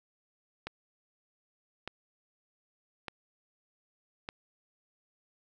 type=click train; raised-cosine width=0.3 ms; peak=-21 dBFS; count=4; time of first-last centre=0.67-4.289 s; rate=0.829 Hz; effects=none